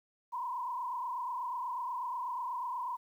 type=tone with frequency modulation; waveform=sine; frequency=986 Hz; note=B5; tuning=3 cents flat; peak=-34 dBFS; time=0.32-2.97 s; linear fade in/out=20 ms; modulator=28.2 Hz; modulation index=1.9; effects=11-bit